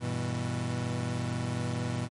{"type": "chord", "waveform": "30% pulse", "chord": "E minor", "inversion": "first", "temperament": "equal with one note detuned", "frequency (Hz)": [98, 122.19, 164.81], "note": ["G2", "B2", "E3"], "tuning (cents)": [0, -18, 0], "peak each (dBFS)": [-34, -29, -35], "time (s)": [0, 2.09], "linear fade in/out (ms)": 50, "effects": ["MP3 48 kbps"]}